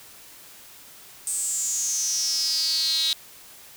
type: tone with high-pass filter sweep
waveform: sawtooth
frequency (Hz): 320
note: D#4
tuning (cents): +49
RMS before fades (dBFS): -25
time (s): 1.27-3.13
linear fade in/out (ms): 0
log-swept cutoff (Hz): 8400 to 3800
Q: 9.7
effects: white hiss -47 dBFS RMS until 3.76 s